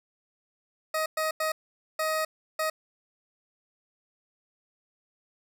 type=tone bursts at uneven times; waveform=20% pulse; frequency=629 Hz; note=D#5; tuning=19 cents sharp; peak=-21 dBFS; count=5; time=0.94-1.06 / 1.17-1.31 / 1.4-1.52 / 1.99-2.25 / 2.59-2.7 s; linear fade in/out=5 ms; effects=none